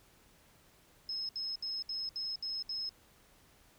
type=tone bursts; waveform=sine; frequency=5170 Hz; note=E8; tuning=34 cents flat; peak=-35 dBFS; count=7; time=1.09-2.892 s; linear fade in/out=2 ms; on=200 ms; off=67 ms; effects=pink hiss -64 dBFS RMS until 3.78 s